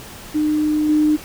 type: tone with level steps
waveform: sine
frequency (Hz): 303.8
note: D#4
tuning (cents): -41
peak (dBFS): -15 / -12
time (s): 0.34-1.17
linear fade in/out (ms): 20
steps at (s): 0.89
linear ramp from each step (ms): 2
effects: pink hiss -37 dBFS RMS until 1.24 s